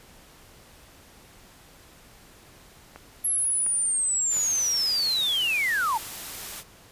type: click train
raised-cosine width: 0.5 ms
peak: -26 dBFS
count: 4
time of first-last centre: 2.96-5.073 s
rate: 1.42 Hz
type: linear sweep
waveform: sine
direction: down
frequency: 11300 to 830.6 Hz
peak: -22 dBFS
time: 3.24-5.98 s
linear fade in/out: 10 ms
type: noise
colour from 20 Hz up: white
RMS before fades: -37 dBFS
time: 4.29-6.64 s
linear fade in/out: 50 ms
effects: pink hiss -52 dBFS RMS until 6.91 s + resampled to 32000 Hz